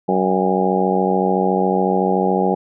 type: harmonic tone with a mistuned harmonic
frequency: 93.9 Hz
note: F#2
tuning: 26 cents sharp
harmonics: 2 / 3 / 4 / 5 / 6 / 7 / 8 / 9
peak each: -20 / -26 / -21 / -22 / -26 / -26 / -26 / -21 dBFS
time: 0.08-2.55 s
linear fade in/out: 10 ms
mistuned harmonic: 9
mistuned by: -55 cents
effects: none